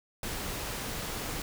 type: noise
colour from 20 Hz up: pink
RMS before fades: -36 dBFS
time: 0.23-1.42 s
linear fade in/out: 2 ms
effects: none